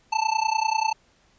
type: tone with amplitude modulation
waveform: square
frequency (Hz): 880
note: A5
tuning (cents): 0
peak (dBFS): -18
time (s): 0.12-0.93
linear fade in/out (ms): 10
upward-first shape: sine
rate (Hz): 30.2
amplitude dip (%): 90
effects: pink hiss -61 dBFS RMS until 1.38 s + resampled to 16000 Hz